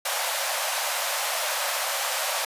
pink high-pass noise, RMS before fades -27 dBFS, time 0.05-2.45 s, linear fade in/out 5 ms, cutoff 530 Hz, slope 96 dB/octave, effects resampled to 32000 Hz

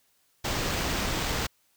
pink noise with sample-and-hold, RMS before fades -29 dBFS, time 0.44-1.47 s, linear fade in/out 10 ms, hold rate 11025 Hz, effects white hiss -68 dBFS RMS until 1.76 s

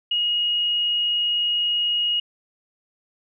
sine tone, 2881 Hz, F#7, 47 cents flat, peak -19 dBFS, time 0.11-2.2 s, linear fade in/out 5 ms, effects none

